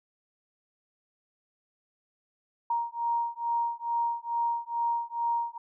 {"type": "beating tone pair", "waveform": "sine", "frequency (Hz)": [936, 938.3], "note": ["A#5", "A#5"], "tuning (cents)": [7, 11], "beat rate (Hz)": 2.3, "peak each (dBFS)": -30, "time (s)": [2.7, 5.58], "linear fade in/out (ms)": 5, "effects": []}